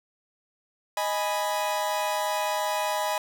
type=chord; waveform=40% pulse; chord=G# minor; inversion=second; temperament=equal; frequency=622.3 / 830.6 / 987.8 Hz; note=D#5 / G#5 / B5; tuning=0 / 0 / 0 cents; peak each=-29 dBFS; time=0.97-3.18 s; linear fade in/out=2 ms; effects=none